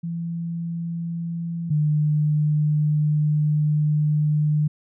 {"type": "tone pair in turn", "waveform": "sine", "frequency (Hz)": [168.2, 150.77], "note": ["E3", "D3"], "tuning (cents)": [35, 46], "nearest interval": "major second", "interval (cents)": 189, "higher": "first", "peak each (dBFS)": [-25, -17], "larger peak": "second", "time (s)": [[0.03, 1.7], [1.7, 4.68]], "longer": "second", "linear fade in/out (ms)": 10, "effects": []}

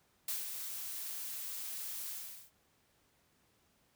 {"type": "noise with ADSR envelope", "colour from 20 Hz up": "blue", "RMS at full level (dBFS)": -36, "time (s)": [0.28, 2.51], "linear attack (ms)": 4, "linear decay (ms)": 160, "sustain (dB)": -6, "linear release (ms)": 410, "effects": ["pink hiss -72 dBFS RMS until 3.95 s", "high-pass 60 Hz 12 dB/octave"]}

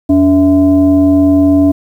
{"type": "tone with frequency modulation", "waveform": "sine", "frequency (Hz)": 286, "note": "D4", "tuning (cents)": -46, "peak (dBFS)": -5, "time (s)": [0.09, 1.72], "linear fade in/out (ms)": 10, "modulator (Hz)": 371, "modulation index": 0.55, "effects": ["7-bit"]}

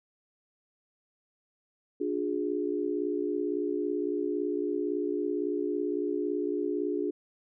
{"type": "chord", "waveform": "sine", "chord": "D diminished", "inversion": "none", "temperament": "equal with one note detuned", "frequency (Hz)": [293.7, 357.4, 415.3], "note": ["D4", "F4", "Ab4"], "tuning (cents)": [0, 40, 0], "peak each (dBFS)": -32, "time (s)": [2, 7.11], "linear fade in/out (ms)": 10, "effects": []}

